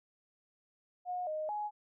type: tone with pitch steps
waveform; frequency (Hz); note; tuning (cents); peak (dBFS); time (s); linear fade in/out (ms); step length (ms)
sine; 722 / 619 / 838; F#5 / D#5 / G#5; -43 / -9 / +15; -34; 1.05-1.71; 50; 220
effects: none